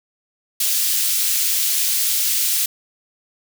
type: high-pass noise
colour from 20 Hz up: white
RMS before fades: -19 dBFS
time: 0.6-2.66 s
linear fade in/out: 5 ms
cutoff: 3200 Hz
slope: 12 dB/octave
effects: none